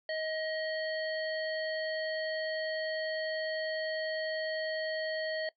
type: harmonic tone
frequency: 631 Hz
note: D#5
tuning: 24 cents sharp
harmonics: 1 / 3 / 5 / 7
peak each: -34 / -39 / -46 / -43 dBFS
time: 0.09-5.49 s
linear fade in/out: 2 ms
effects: noise-tail reverb RT60 0.1 s tail -19 dB re dry